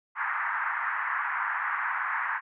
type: band-pass noise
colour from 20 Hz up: white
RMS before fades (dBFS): -30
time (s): 0.15-2.41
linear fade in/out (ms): 50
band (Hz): 900 to 1900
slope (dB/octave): 48
effects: none